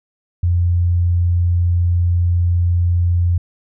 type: tone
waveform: sine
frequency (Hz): 87.31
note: F2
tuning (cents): 0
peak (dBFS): -12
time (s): 0.43-3.38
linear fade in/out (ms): 5
effects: none